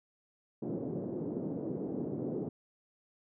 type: band-pass noise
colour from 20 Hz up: white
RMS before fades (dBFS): -37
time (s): 0.62-2.49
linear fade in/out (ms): 5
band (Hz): 140 to 420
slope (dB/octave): 24
effects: none